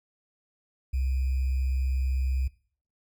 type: tone with sample-and-hold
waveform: sine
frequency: 65.41 Hz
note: C2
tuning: in tune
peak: -24 dBFS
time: 0.93-2.48 s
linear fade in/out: 10 ms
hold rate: 2450 Hz
effects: noise-tail reverb RT60 0.5 s tail -21 dB re dry